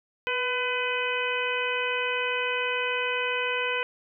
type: harmonic tone with a mistuned harmonic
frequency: 503 Hz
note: B4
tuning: 32 cents sharp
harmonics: 1 / 2 / 3 / 4 / 5 / 6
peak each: -31 / -33 / -32 / -35 / -30 / -35 dBFS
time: 0.27-3.83 s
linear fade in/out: 0 ms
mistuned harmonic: 1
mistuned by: -40 cents
effects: none